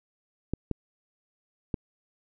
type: clicks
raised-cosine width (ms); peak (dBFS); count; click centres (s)
3; -15; 3; 0.536 / 0.713 / 1.742
effects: none